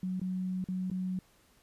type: tone with dropouts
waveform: sine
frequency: 185 Hz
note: F#3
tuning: in tune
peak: -31 dBFS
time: 0.03-1.19 s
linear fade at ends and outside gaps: 2 ms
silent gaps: 0.197-0.215 / 0.642-0.686 / 0.901-0.914 s
effects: pink hiss -65 dBFS RMS until 1.62 s + resampled to 32000 Hz